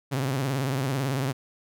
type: tone with vibrato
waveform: sawtooth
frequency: 134.1 Hz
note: C3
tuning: 43 cents sharp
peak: -21 dBFS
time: 0.11-1.33 s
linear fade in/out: 20 ms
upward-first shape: triangle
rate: 18 Hz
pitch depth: 140 cents each way
effects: none